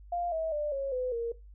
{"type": "tone with pitch steps", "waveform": "sine", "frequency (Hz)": [698.5, 644.2, 594.2, 548, 505.5, 466.2], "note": ["F5", "E5", "D5", "C#5", "B4", "A#4"], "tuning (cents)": [0, -40, 20, -20, 40, 0], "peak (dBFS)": -29, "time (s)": [0.12, 1.32], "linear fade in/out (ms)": 5, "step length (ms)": 200, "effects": ["noise-tail reverb RT60 0.2 s tail -17 dB re dry", "added 50 Hz sine -48 dBFS peak until 1.54 s"]}